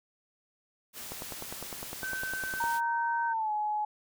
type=noise; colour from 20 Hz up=white; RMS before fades=-42 dBFS; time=0.93-2.81 s; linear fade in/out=50 ms
type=click train; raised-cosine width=1 ms; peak=-25 dBFS; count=16; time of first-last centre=1.12-2.64 s; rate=9.87 Hz
type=tone; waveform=sine; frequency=1539 Hz; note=G6; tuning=32 cents flat; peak=-33 dBFS; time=2.02-3.34 s; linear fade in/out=20 ms
type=tone with pitch glide; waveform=sine; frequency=932.3 to 845.1 Hz; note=A#5 to G#5; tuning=0 to +30 cents; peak=-28 dBFS; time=2.6-3.85 s; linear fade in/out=5 ms; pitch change=-170 cents; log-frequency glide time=3.27-3.52 s
effects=none